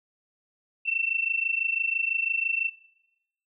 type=tone pair together; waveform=sine; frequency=2674 / 2700 Hz; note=E7 / E7; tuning=+24 / +41 cents; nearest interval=unison; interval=17 cents; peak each=-27 dBFS; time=0.85-2.7 s; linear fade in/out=20 ms; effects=noise-tail reverb RT60 1.0 s tail -23 dB re dry

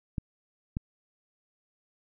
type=clicks; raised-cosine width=5 ms; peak=-18 dBFS; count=2; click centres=0.182 / 0.769 s; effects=none

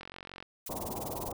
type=click train; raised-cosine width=0.3 ms; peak=-27 dBFS; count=20; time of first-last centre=0.01-0.426 s; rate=45.7 Hz
type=noise with tremolo; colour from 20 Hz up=blue; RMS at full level=-39 dBFS; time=0.66-1.32 s; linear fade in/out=5 ms; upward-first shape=sine; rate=20 Hz; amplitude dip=95%
type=low-pass noise; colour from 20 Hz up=white; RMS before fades=-39 dBFS; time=0.69-1.33 s; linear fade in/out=2 ms; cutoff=1000 Hz; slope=48 dB/octave
effects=none

